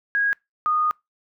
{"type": "tone pair in turn", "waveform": "sine", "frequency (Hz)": [1644, 1231.6], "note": ["G#6", "D#6"], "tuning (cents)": [-18, -18], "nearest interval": "perfect fourth", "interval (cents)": 500, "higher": "first", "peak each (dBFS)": -18, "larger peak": "neither", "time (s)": [[0.15, 0.33], [0.66, 0.91]], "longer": "second", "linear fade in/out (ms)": 0, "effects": ["noise-tail reverb RT60 0.2 s tail -25 dB re dry"]}